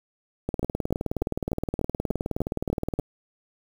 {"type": "two click trains", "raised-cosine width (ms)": 2, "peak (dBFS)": [-13, -13], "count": [49, 9], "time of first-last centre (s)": [[0.49, 2.99], [0.63, 2.997]], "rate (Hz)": [19.2, 3.38], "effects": ["7-bit"]}